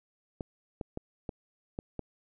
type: clicks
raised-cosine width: 2 ms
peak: -22 dBFS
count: 6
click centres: 0.408 / 0.812 / 0.974 / 1.292 / 1.789 / 1.993 s
effects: none